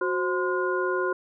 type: tone cluster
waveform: sine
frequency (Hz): 367.2 / 527 / 1033 / 1435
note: F#4 / C5 / C6 / F6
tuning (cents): -13 / +12 / -22 / +47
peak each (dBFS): -26 / -31 / -30 / -30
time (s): 0.01-1.13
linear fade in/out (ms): 5
effects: none